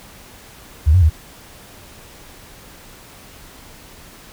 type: tone with pitch steps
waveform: sine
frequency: 76.1 / 91.8 / 78.6 Hz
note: D#2 / F#2 / D#2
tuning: -38 / -13 / +18 cents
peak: -8 dBFS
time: 0.86-1.1 s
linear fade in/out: 20 ms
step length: 80 ms
effects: pink hiss -42 dBFS RMS until 4.32 s